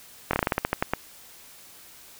slowing click train, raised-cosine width 0.5 ms, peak -7 dBFS, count 12, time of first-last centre 0.31-0.936 s, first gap 23 ms, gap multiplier 1.17, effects white hiss -49 dBFS RMS until 2.19 s

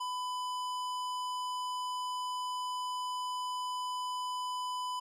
sine tone with hard clipping, 1000 Hz, B5, 21 cents sharp, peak -36 dBFS, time 0-5 s, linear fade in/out 10 ms, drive 15 dB, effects none

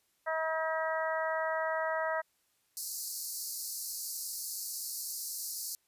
harmonic tone, 319.8 Hz, D#4, 48 cents sharp, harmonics 2 / 3 / 4 / 5 / 6, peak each -33 / -37 / -38 / -39 / -39 dBFS, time 0.26-2.22 s, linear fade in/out 20 ms
white high-pass noise, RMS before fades -37 dBFS, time 2.77-5.75 s, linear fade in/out 0 ms, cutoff 4300 Hz, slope 96 dB/octave
effects white hiss -74 dBFS RMS until 5.87 s + resampled to 32000 Hz

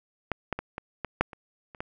clicks, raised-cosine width 0.5 ms, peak -12 / -13 / -17 / -19 / -16 / -6 / -27 / -30 / -18 dBFS, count 9, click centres 0.317 / 0.527 / 0.59 / 0.781 / 1.047 / 1.21 / 1.332 / 1.748 / 1.805 s, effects none

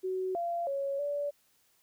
sine tone with pitch steps, 373.8 / 687 / 554 / 577 Hz, F#4 / F5 / C#5 / D5, +18 / -29 / -1 / -31 cents, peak -30 dBFS, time 0.03-1.31 s, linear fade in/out 20 ms, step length 320 ms, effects white hiss -69 dBFS RMS until 1.82 s

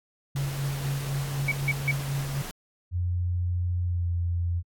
sine tone with tremolo, 138.7 Hz, C#3, 1 cent sharp, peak -25 dBFS, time 0.35-2.42 s, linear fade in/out 5 ms, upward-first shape sine, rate 4 Hz, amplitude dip 50%
pink noise, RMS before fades -38 dBFS, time 0.36-2.51 s, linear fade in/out 0 ms
sine tone bursts, 2263 Hz, C#7, 35 cents sharp, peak -22 dBFS, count 3, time 1.48-1.914 s, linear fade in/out 5 ms, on 38 ms, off 160 ms
sine tone with pitch glide, 88.6 to 86.48 Hz, F2 to F2, +25 to -16 cents, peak -24 dBFS, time 2.91-4.63 s, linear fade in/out 50 ms, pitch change -41 cents, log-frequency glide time 3.84-4.09 s
effects AAC 64 kbps

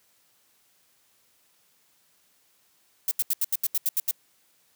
violet noise bursts, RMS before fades -24 dBFS, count 10, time 3.08-4.111 s, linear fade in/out 2 ms, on 32 ms, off 79 ms, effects white hiss -65 dBFS RMS until 4.75 s + high-pass 80 Hz 12 dB/octave

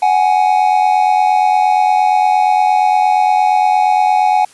triangle tone pair together, 745 / 833.6 Hz, F#5 / G#5, +12 / +6 cents, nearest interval major second, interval 194 cents, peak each -10 dBFS, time 0.02-4.45 s, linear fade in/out 5 ms, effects white hiss -44 dBFS RMS until 4.53 s + resampled to 24000 Hz

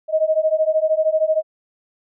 sine beating tone pair, 622.3 / 635.3 Hz, D#5 / D#5, 0 / +36 cents, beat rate 13 Hz, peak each -18 dBFS, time 0.08-1.43 s, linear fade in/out 50 ms, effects none

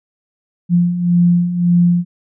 sine beating tone pair, 173.2 / 175 Hz, F3 / F3, -14 / +4 cents, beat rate 1.8 Hz, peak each -17 / -11 dBFS, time 0.69-2.05 s, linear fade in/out 50 ms, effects none

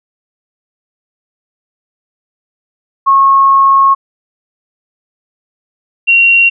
sine tone pair in turn, 1091 / 2749 Hz, C#6 / F7, -28 / -28 cents, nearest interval octave + major third, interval 1600 cents, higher second, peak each -4 dBFS, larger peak neither, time 3.06-3.95 / 6.07-6.5 s, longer first, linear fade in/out 20 ms, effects none

